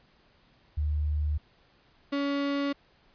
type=tone pair in turn; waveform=sine / 35% pulse; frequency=75 / 281.9 Hz; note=D2 / C#4; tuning=+37 / +29 cents; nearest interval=octave + major seventh; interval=2292 cents; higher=second; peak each=-25 dBFS; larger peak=neither; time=0.77-1.38 / 2.12-2.73 s; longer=neither; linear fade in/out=10 ms; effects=pink hiss -63 dBFS RMS until 3.14 s + resampled to 11025 Hz